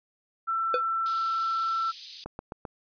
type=tone; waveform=sine; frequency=1338 Hz; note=E6; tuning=25 cents sharp; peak=-25 dBFS; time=0.47-1.92 s; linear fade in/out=20 ms
type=tone with exponential decay; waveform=square; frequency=498.8 Hz; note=B4; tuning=17 cents sharp; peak=-21 dBFS; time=0.74-0.83 s; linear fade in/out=2 ms; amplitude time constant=18 ms
type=high-pass noise; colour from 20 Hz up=white; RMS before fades=-35 dBFS; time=1.06-2.24 s; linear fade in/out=0 ms; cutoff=3400 Hz; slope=24 dB/octave
type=click train; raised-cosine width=1 ms; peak=-22 dBFS; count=4; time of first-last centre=2.26-2.652 s; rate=7.65 Hz
effects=resampled to 11025 Hz